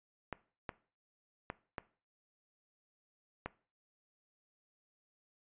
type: clicks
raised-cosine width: 0.5 ms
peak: -23 dBFS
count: 5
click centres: 0.327 / 0.692 / 1.501 / 1.782 / 3.46 s
effects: noise-tail reverb RT60 0.4 s tail -19 dB re dry + resampled to 8000 Hz